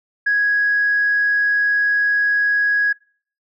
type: tone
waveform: sine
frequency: 1661.2 Hz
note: G#6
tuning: in tune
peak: -13 dBFS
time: 0.26-2.93 s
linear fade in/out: 10 ms
effects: noise-tail reverb RT60 0.5 s tail -26 dB re dry + tanh soft clip ceiling -9 dBFS